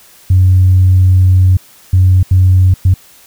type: tone bursts at uneven times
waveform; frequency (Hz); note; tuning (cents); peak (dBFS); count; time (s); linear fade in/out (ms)
sine; 92.5; F#2; 0; -3; 4; 0.3-1.57 / 1.93-2.23 / 2.31-2.74 / 2.85-2.94; 5
effects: tanh soft clip ceiling 0 dBFS + white hiss -42 dBFS RMS until 3.26 s